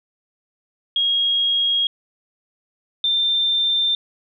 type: tone pair in turn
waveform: sine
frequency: 3277 / 3583 Hz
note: G#7 / A7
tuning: -24 / +31 cents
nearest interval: major second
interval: 155 cents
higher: second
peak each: -16 dBFS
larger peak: neither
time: 0.96-1.87 / 3.04-3.95 s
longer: neither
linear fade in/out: 2 ms
effects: none

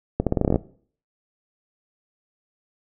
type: accelerating click train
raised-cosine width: 2 ms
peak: -6 dBFS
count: 11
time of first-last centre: 0.2-0.559 s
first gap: 67 ms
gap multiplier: 0.85
effects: noise-tail reverb RT60 0.5 s tail -19 dB re dry

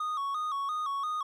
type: tone with vibrato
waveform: triangle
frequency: 1172 Hz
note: D6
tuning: 4 cents flat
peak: -28 dBFS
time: 0-1.23 s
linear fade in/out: 5 ms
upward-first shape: square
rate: 2.9 Hz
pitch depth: 92 cents each way
effects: none

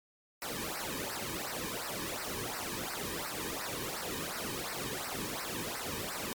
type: noise with flanger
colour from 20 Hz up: pink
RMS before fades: -38 dBFS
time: 0.42-6.33 s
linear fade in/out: 0 ms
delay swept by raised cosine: 0.29 to 1.49 ms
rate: 2.8 Hz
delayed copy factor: -0.9
effects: MP3 96 kbps

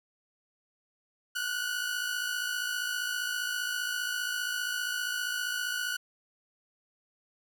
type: tone pair together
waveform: sawtooth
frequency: 1444.9 / 1500 Hz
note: F#6 / F#6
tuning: -42 / +23 cents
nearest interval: minor second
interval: 65 cents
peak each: -30 / -30 dBFS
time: 1.35-5.97 s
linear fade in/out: 10 ms
effects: none

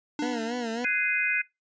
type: tone with exponential decay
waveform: square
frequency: 297.4 Hz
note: D4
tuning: 22 cents sharp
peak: -27 dBFS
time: 0.19-1.07 s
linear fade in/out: 2 ms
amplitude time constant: 190 ms
type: tone with vibrato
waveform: 20% pulse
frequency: 235.4 Hz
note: A#3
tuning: 17 cents sharp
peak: -24 dBFS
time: 0.22-0.85 s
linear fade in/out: 5 ms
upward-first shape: sine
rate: 3.6 Hz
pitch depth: 90 cents each way
type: chord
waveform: sine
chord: Ab dominant seventh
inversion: third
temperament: just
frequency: 1495.1 / 1661.2 / 2077 / 2492 Hz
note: Gb6 / Ab6 / C7 / Eb7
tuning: +18 / 0 / -13 / +2 cents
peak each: -30 / -32 / -29 / -27 dBFS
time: 0.84-1.42 s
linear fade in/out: 10 ms
effects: noise-tail reverb RT60 0.2 s tail -22 dB re dry + resampled to 16000 Hz

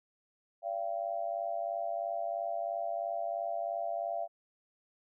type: tone with amplitude modulation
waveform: sine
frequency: 680 Hz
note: F5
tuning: 46 cents flat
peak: -28 dBFS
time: 0.62-4.28 s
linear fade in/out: 50 ms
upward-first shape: sine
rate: 103 Hz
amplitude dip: 95%
effects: none

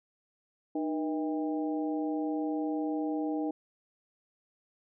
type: harmonic tone with a mistuned harmonic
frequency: 160 Hz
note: D#3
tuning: 49 cents sharp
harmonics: 2 / 3 / 4 / 5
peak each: -30 / -39 / -41 / -40 dBFS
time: 0.75-3.51 s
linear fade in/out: 5 ms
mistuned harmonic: 2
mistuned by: -78 cents
effects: none

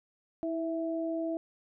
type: tone pair together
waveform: sine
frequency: 325.9 / 659.3 Hz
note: E4 / E5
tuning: -20 / 0 cents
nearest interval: octave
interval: 1220 cents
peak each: -32 / -34 dBFS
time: 0.43-1.37 s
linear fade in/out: 0 ms
effects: none

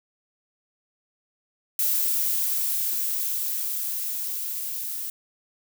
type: noise with level ramp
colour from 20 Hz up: violet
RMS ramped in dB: -23 to -32 dBFS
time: 1.79-5.1 s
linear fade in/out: 2 ms
effects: none

